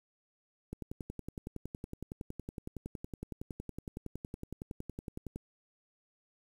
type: click train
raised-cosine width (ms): 3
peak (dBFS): -27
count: 51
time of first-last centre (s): 0.73-5.36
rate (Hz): 10.8
effects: 9-bit